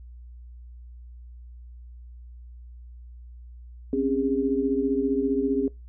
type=tone cluster; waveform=sine; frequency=263.2 / 278.3 / 406.9 Hz; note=C4 / C#4 / G#4; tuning=+10 / +7 / -35 cents; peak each=-26 dBFS; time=3.93-5.68 s; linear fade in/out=2 ms; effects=noise-tail reverb RT60 0.2 s tail -22 dB re dry + added 60 Hz sine -41 dBFS peak until 5.88 s